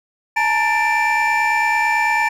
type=tone cluster; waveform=triangle; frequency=857 / 926 / 1775 / 2346 Hz; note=A5 / A#5 / A6 / D7; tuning=-46 / -12 / +15 / -2 cents; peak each=-18 dBFS; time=0.36-2.29 s; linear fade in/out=10 ms; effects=tanh soft clip ceiling -6 dBFS